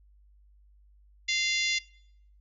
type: harmonic tone with a mistuned harmonic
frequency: 694 Hz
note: F5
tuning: 11 cents flat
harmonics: 3 / 4 / 5 / 6 / 7 / 8 / 9 / 10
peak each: -29 / -34 / -32 / -36 / -35 / -40 / -41 / -39 dBFS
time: 1.28-1.79 s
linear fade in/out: 10 ms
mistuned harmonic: 8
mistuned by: +20 cents
effects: noise-tail reverb RT60 0.7 s tail -22 dB re dry + added 50 Hz sine -56 dBFS peak until 2.4 s